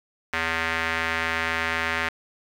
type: tone with band-pass filter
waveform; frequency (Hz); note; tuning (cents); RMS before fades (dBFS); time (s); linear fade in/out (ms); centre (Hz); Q
square; 82; E2; -9; -26; 0.33-2.09; 5; 1900; 2.1
effects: 8-bit